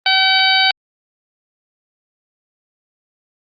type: harmonic tone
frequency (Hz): 763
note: G5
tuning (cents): -47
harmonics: 1 / 2 / 3 / 4 / 5 / 6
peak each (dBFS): -18 / -18 / -18 / -18 / -18 / -18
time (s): 0.06-0.71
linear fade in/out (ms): 2
effects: Opus 24 kbps

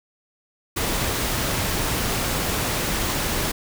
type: noise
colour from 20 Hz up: pink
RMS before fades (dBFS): -24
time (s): 0.76-3.52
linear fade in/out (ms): 10
effects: none

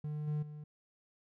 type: tone with level steps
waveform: triangle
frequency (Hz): 150.2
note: D3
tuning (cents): +39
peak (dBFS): -34 / -30 / -42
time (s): 0.04-0.64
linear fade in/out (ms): 5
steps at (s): 0.27 / 0.42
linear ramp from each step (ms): 10
effects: none

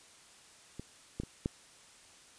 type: clicks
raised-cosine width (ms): 3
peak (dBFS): -28 / -22 / -29 / -18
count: 4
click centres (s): 0.796 / 1.2 / 1.235 / 1.459
effects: white hiss -58 dBFS RMS until 2.38 s + resampled to 22050 Hz

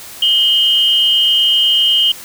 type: tone pair together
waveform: sine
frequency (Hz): 2884 / 3136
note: F#7 / G7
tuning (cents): -45 / 0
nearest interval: minor second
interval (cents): 145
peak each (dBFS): -13 / -11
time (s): 0.22-2.12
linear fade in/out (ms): 5
effects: white hiss -33 dBFS RMS until 2.24 s

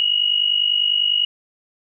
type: tone pair together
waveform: sine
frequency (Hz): 2874 / 2924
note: F7 / F#7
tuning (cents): +49 / -21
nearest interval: unison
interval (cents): 30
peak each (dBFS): -18 / -19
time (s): 0-1.25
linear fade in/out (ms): 0
effects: none

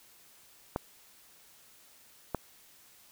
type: clicks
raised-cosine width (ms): 1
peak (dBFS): -16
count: 2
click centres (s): 0.761 / 2.347
effects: white hiss -59 dBFS RMS until 3.11 s

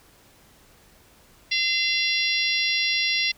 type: harmonic tone with a mistuned harmonic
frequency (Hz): 686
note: F5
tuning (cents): -31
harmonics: 3 / 4 / 5 / 6 / 7 / 8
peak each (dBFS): -26 / -27 / -28 / -29 / -29 / -30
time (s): 1.51-3.32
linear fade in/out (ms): 10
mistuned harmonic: 8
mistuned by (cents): +22
effects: pink hiss -55 dBFS RMS until 3.37 s

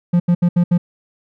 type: tone bursts at uneven times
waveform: triangle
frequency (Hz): 174.61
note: F3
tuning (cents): 0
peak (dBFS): -8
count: 5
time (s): 0.13-0.2 / 0.28-0.35 / 0.42-0.49 / 0.56-0.64 / 0.71-0.78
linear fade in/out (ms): 10
effects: none

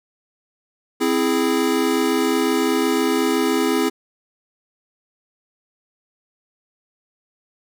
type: chord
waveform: square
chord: C augmented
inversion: none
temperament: equal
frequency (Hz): 261.6 / 329.6 / 415.3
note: C4 / E4 / G#4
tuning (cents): 0 / 0 / 0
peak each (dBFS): -22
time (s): 1-3.9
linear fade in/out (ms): 20
effects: none

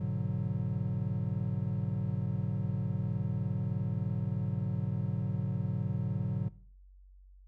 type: chord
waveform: triangle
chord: G# half-diminished seventh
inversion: none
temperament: equal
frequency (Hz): 103.83 / 123.47 / 146.83 / 185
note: G#2 / B2 / D3 / F#3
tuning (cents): 0 / 0 / 0 / 0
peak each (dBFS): -34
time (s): 0-6.49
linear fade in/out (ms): 10
effects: noise-tail reverb RT60 0.5 s tail -19 dB re dry + added 47 Hz sine -53 dBFS peak until 7.47 s

